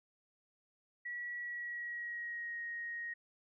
sine tone with pitch glide, 1932 to 1875.9 Hz, B6 to A#6, -39 to +10 cents, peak -39 dBFS, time 1.05-3.14 s, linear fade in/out 10 ms, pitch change -51 cents, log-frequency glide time 1.39-2.61 s, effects none

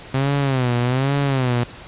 sawtooth tone with vibrato, 130.81 Hz, C3, in tune, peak -13 dBFS, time 0.14-1.64 s, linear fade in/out 5 ms, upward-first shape sine, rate 1.2 Hz, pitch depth 140 cents each way, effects pink hiss -39 dBFS RMS until 1.87 s + resampled to 8000 Hz

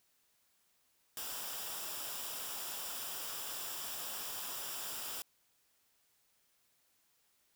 white noise with comb filter, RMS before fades -42 dBFS, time 1.17-5.22 s, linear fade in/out 0 ms, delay 0.47 ms, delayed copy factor -0.55, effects white hiss -74 dBFS RMS until 7.55 s

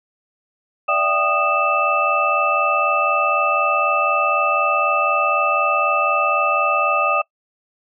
sine tone cluster, 587 / 671 / 777 / 1233 / 2642 Hz, D5 / E5 / G5 / D#6 / E7, -1 / +31 / -16 / -16 / +3 cents, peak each -23 / -25 / -25 / -18 / -22 dBFS, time 0.88-7.22 s, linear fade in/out 10 ms, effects noise-tail reverb RT60 0.1 s tail -23 dB re dry

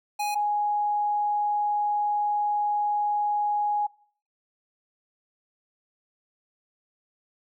square / sine tone pair in turn, 830.6 / 830.6 Hz, G#5 / G#5, 0 / 0 cents, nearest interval unison, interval 0 cents, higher neither, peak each -26 / -22 dBFS, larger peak second, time 0.19-0.35 / 0.35-3.87 s, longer second, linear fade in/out 10 ms, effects noise-tail reverb RT60 0.5 s tail -22 dB re dry

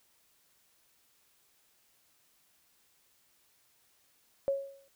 sine tone with exponential decay, 551 Hz, C#5, 11 cents flat, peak -24 dBFS, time 4.48-4.88 s, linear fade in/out 0 ms, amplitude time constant 85 ms, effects white hiss -69 dBFS RMS until 4.95 s

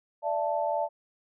sine chord, D suspended second, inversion none, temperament equal with one note detuned, 587.3 / 671.2 / 880 Hz, D5 / E5 / A5, 0 / +31 / 0 cents, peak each -30 dBFS, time 0.22-0.89 s, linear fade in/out 50 ms, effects none

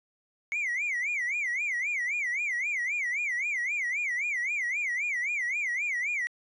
triangle tone with vibrato, 2157 Hz, C#7, 48 cents flat, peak -25 dBFS, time 0.52-6.27 s, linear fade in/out 0 ms, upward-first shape sine, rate 3.8 Hz, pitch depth 220 cents each way, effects tanh soft clip ceiling -22 dBFS + resampled to 22050 Hz

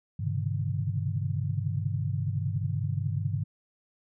sine tone cluster, 100.2 / 125.3 / 136.7 / 146.8 / 161.1 Hz, G2 / B2 / C#3 / D3 / E3, +38 / +25 / -24 / 0 / -39 cents, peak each -30 / -34 / -35 / -34 / -37 dBFS, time 0.19-3.44 s, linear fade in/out 10 ms, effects none

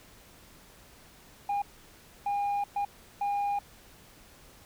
sine tone bursts at uneven times, 811 Hz, G#5, 41 cents flat, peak -24 dBFS, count 4, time 1.49-1.62 / 2.26-2.64 / 2.76-2.85 / 3.21-3.59 s, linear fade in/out 5 ms, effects tanh soft clip ceiling -26 dBFS + pink hiss -55 dBFS RMS until 4.65 s

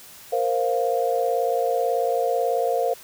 sine chord, Bb suspended second, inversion none, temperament just, 466.2 / 524.4 / 699.2 Hz, Bb4 / C5 / F5, 0 / +4 / +2 cents, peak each -24 dBFS, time 0.32-2.94 s, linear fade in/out 10 ms, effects white hiss -45 dBFS RMS until 3.03 s

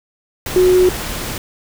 sine tone in noise, 366 Hz, F#4, 19 cents flat, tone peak -8 dBFS, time 0.56-0.89 s, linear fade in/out 2 ms, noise pink, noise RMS -24 dBFS, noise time 0.46-1.38 s, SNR +13 dB, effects none

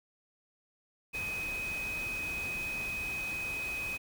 sine tone in noise, 2518 Hz, D#7, 20 cents sharp, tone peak -34 dBFS, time 1.13-3.98 s, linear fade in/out 20 ms, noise pink, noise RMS -44 dBFS, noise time 1.13-3.98 s, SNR +7 dB, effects none

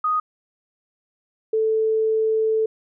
sine tone pair in turn, 1244.5 / 440 Hz, D#6 / A4, 0 / 0 cents, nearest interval octave + tritone, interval 1800 cents, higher first, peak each -18 / -17 dBFS, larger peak second, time 0.04-0.2 / 1.53-2.66 s, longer second, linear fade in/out 5 ms, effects none

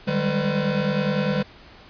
square tone cluster, 152.8 / 193.9 / 203.7 / 505 Hz, D#3 / G3 / G#3 / B4, -31 / -19 / -33 / +39 cents, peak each -27 dBFS, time 0.07-1.43 s, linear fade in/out 10 ms, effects pink hiss -47 dBFS RMS until 1.89 s + resampled to 11025 Hz

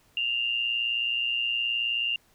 sine tone with amplitude modulation, 2794 Hz, F7, in tune, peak -22 dBFS, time 0.17-2.16 s, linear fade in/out 2 ms, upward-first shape sine, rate 119 Hz, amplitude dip 60%, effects pink hiss -63 dBFS RMS until 2.34 s

